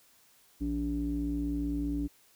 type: tone with low-pass filter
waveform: square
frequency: 57.6 Hz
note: A#1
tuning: 20 cents flat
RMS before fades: -32 dBFS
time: 0.6-2.08 s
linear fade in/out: 20 ms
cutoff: 280 Hz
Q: 9.4
effects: white hiss -63 dBFS RMS until 2.35 s